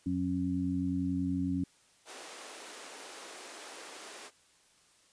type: harmonic tone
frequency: 90.8 Hz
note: F#2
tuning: 32 cents flat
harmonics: 1 / 2 / 3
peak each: -38 / -35 / -31 dBFS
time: 0.06-1.64 s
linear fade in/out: 5 ms
type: high-pass noise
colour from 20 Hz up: pink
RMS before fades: -47 dBFS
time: 2.05-4.31 s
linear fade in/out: 50 ms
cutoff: 340 Hz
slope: 24 dB/octave
effects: white hiss -65 dBFS RMS until 5.12 s + resampled to 22050 Hz